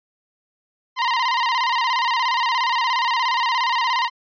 sawtooth tone with vibrato, 982 Hz, B5, 10 cents flat, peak -14 dBFS, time 0.96-4.1 s, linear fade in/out 50 ms, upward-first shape square, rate 17 Hz, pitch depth 84 cents each way, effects resampled to 11025 Hz

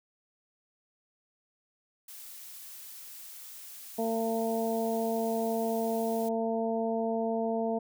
blue noise, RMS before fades -46 dBFS, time 2.08-6.29 s, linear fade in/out 5 ms
harmonic tone, 226.1 Hz, A3, 47 cents sharp, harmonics 1 / 2 / 3 / 4, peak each -32 / -32 / -32 / -41 dBFS, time 3.98-7.79 s, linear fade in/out 10 ms
effects none

